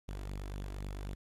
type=tone with flanger; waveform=sawtooth; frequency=48.95 Hz; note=G1; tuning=2 cents flat; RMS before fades=-41 dBFS; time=0.08-1.15 s; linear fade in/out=10 ms; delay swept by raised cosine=0.27 to 3.07 ms; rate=3.9 Hz; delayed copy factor=+0.55; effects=resampled to 32000 Hz + 12-bit